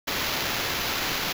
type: noise with sample-and-hold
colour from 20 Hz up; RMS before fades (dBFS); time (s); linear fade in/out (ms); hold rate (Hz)
violet; -28; 0.07-1.33; 10; 8820
effects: none